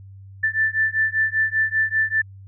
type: beating tone pair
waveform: sine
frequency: 1763 / 1768.1 Hz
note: A6 / A6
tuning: +3 / +8 cents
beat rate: 5.1 Hz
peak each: -21 dBFS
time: 0.43-2.22 s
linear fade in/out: 10 ms
effects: added 97 Hz sine -39 dBFS peak until 2.47 s